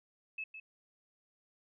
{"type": "tone with echo", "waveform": "sine", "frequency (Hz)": 2600, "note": "E7", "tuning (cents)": -24, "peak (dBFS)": -37, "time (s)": [0.38, 0.44], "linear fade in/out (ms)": 5, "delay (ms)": 160, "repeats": 1, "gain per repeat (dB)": -8, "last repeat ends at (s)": 0.6, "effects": []}